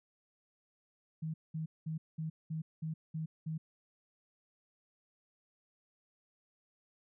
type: tone bursts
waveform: sine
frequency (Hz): 158.7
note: D#3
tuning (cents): +35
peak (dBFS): -35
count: 8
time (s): 1.22-3.58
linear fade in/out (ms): 10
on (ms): 120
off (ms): 200
effects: none